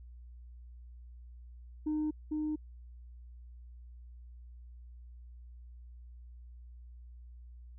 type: tone with echo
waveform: sine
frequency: 305.8 Hz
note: D#4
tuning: 30 cents flat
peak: -28 dBFS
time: 1.86-2.11 s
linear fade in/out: 10 ms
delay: 450 ms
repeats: 1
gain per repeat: -2 dB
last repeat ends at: 2.56 s
effects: tanh soft clip ceiling -28 dBFS + added 60 Hz sine -48 dBFS peak until 7.78 s